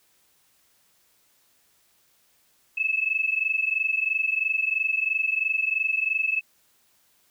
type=tone pair together; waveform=sine; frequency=2592 / 2615 Hz; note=E7 / E7; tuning=-30 / -15 cents; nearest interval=unison; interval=15 cents; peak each=-25 dBFS; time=2.77-6.41 s; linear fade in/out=10 ms; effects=white hiss -64 dBFS RMS until 7.3 s